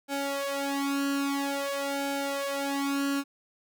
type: tone with flanger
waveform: sawtooth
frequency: 278.9 Hz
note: C#4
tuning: 11 cents sharp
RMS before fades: -30 dBFS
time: 0.08-3.24 s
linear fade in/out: 50 ms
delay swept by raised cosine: 1.3 to 2.9 ms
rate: 0.5 Hz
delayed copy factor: +1
effects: none